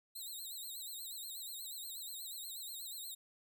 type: tone with vibrato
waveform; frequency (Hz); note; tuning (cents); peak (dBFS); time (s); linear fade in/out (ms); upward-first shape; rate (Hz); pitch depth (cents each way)
10% pulse; 3951; B7; 0; -37; 0.15-3.15; 10; sine; 8.3; 120
effects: none